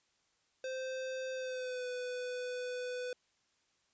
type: tone with pitch glide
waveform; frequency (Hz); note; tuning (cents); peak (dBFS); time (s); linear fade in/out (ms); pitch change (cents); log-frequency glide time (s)
square; 520 to 497.7; C5 to B4; -11 to +13; -38; 0.64-3.13; 2; -76; 1.33-1.87
effects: white hiss -75 dBFS RMS until 3.93 s + resampled to 16000 Hz